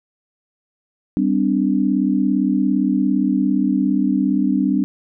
sine chord, G suspended fourth, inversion none, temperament equal with one note detuned, 196 / 256.2 / 293.7 Hz, G3 / C4 / D4, 0 / -36 / 0 cents, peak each -19 dBFS, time 1.17-4.84 s, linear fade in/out 0 ms, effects none

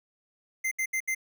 square tone bursts, 2080 Hz, C7, 11 cents flat, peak -27 dBFS, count 4, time 0.64-1.149 s, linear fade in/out 10 ms, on 74 ms, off 71 ms, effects none

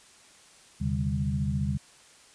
sine tone cluster, 79.8 / 132.4 / 146.9 / 198.6 Hz, D#2 / C3 / D3 / G3, +44 / +21 / +1 / +23 cents, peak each -31 dBFS, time 0.8-1.78 s, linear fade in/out 20 ms, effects white hiss -55 dBFS RMS until 2.34 s + resampled to 22050 Hz

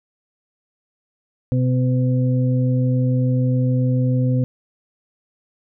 harmonic tone, 126.9 Hz, B2, 47 cents sharp, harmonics 1 / 2 / 4, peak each -16 / -22 / -28 dBFS, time 1.52-4.44 s, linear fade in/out 0 ms, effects none

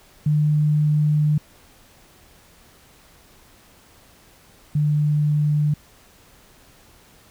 sine tone pair in turn, 150.5 / 149.12 Hz, D3 / D3, +43 / +27 cents, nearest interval unison, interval 16 cents, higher first, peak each -15 / -16 dBFS, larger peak first, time 0.26-1.38 / 4.75-5.74 s, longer first, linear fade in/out 5 ms, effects pink hiss -52 dBFS RMS until 7.3 s

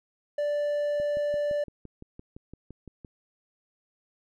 triangle tone, 586 Hz, D5, 4 cents flat, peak -23 dBFS, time 0.38-1.64 s, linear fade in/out 5 ms
click train, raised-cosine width 3 ms, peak -30 dBFS, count 13, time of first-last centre 1-3.048 s, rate 5.86 Hz
effects none

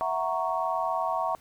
sine chord, F# dominant seventh, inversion third, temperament equal, 659.3 / 740 / 932.3 / 1108.7 Hz, E5 / F#5 / A#5 / C#6, 0 / 0 / 0 / 0 cents, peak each -31 dBFS, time 0.01-1.35 s, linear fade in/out 0 ms, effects pink hiss -58 dBFS RMS until 1.4 s

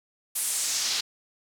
pink noise with band-pass filter sweep, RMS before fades -28 dBFS, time 0.35-1.01 s, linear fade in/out 10 ms, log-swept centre 11000 to 4300 Hz, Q 1.9, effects none

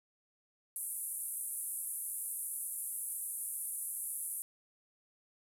pink band-pass noise, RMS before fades -40 dBFS, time 0.76-4.42 s, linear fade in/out 0 ms, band 9500 to 12000 Hz, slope 48 dB/octave, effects none

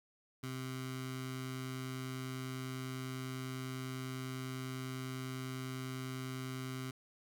15% pulse tone with notch filter, 130 Hz, C3, 11 cents flat, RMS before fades -42 dBFS, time 0.43-6.91 s, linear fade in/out 5 ms, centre 540 Hz, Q 0.88, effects none

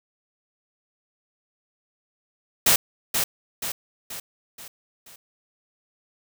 white noise with echo, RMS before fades -17 dBFS, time 2.66-2.76 s, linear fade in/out 5 ms, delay 480 ms, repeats 5, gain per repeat -6 dB, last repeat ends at 5.16 s, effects none

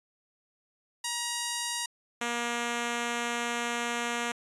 5% pulse tone pair in turn, 950 / 237.5 Hz, A#5 / A#3, +33 / +33 cents, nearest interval 2 octaves, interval 2400 cents, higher first, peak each -18 dBFS, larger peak neither, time 1.04-1.86 / 2.21-4.32 s, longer second, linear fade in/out 5 ms, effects resampled to 24000 Hz

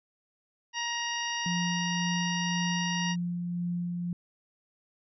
harmonic tone, 943 Hz, A#5, 20 cents sharp, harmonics 1 / 2 / 3 / 4 / 5 / 6, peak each -36 / -35 / -35 / -44 / -44 / -38 dBFS, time 0.73-3.16 s, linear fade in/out 50 ms
sine tone with tremolo, 174.8 Hz, F3, 2 cents sharp, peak -28 dBFS, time 1.46-4.13 s, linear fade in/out 2 ms, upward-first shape sine, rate 1.9 Hz, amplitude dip 25%
effects none

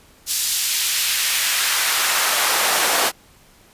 pink noise with high-pass filter sweep, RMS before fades -19 dBFS, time 0.26-3.12 s, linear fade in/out 50 ms, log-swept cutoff 4800 to 550 Hz, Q 0.89, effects pink hiss -51 dBFS RMS until 3.73 s + resampled to 32000 Hz

